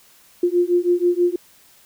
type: beating tone pair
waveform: sine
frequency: 349.2 / 355.4 Hz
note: F4 / F4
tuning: 0 / +30 cents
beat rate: 6.2 Hz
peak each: -18 dBFS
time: 0.43-1.36 s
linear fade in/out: 5 ms
effects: white hiss -52 dBFS RMS until 1.85 s